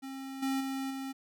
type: tone with level steps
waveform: square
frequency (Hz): 268.4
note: C4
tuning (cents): +44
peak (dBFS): -40 / -30 / -34 / -37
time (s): 0.02-1.13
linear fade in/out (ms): 20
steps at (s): 0.42 / 0.6 / 0.9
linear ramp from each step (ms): 10
effects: none